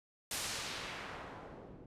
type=noise with low-pass filter sweep; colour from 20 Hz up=white; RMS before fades=-44 dBFS; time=0.31-1.86 s; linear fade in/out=2 ms; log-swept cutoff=11000 to 300 Hz; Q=0.81; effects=resampled to 32000 Hz